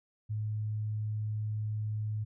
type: tone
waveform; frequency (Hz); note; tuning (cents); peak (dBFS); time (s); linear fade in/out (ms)
sine; 107.1; A2; -46; -31; 0.29-2.25; 20
effects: none